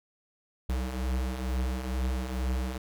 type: beating tone pair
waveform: square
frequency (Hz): 62 / 64.2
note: B1 / C2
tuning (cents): +7 / -32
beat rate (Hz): 2.2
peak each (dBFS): -36 / -30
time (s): 0.69-2.78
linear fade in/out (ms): 5
effects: none